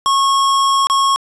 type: tone with dropouts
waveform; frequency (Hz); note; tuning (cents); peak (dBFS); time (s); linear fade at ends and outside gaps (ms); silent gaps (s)
square; 1094; C#6; -23; -12; 0.06-1.16; 0; 0.87-0.899
effects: resampled to 22050 Hz + 9-bit